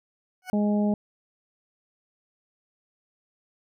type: tone with exponential growth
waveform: 20% pulse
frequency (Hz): 740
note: F#5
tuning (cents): 0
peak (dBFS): -25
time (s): 0.42-0.5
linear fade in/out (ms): 1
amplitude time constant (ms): 16
type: harmonic tone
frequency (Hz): 207.7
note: G#3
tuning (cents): 0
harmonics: 1 / 2 / 3 / 4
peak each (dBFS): -21 / -32 / -31 / -37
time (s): 0.53-0.94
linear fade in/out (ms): 2
effects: none